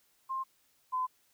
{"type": "tone pair in turn", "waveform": "sine", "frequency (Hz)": [1058, 1019.8], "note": ["C6", "C6"], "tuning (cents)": [19, -45], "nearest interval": "minor second", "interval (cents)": 64, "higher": "first", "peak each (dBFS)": [-32, -29], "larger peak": "second", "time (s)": [[0.29, 0.44], [0.92, 1.07]], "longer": "neither", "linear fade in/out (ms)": 20, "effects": ["white hiss -70 dBFS RMS until 1.33 s"]}